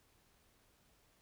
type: silence
effects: pink hiss -71 dBFS RMS until 1.21 s